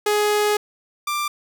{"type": "tone pair in turn", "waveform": "sawtooth", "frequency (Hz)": [418.1, 1182.6], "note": ["G#4", "D6"], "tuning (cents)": [12, 12], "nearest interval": "octave + tritone", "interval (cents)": 1800, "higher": "second", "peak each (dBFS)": [-13, -18], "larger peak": "first", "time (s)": [[0.06, 0.57], [1.07, 1.28]], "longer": "first", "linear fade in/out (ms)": 5, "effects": []}